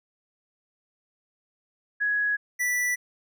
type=tone pair in turn; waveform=sine / square; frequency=1672 / 1968.9 Hz; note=G#6 / B6; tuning=+11 / -6 cents; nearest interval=minor third; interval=283 cents; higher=second; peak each=-22 / -24 dBFS; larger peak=first; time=2-2.37 / 2.59-2.96 s; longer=neither; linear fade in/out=20 ms; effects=none